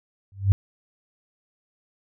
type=tone with exponential growth; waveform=sine; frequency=98 Hz; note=G2; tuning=in tune; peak=-10 dBFS; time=0.32-0.52 s; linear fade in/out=0 ms; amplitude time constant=42 ms; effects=none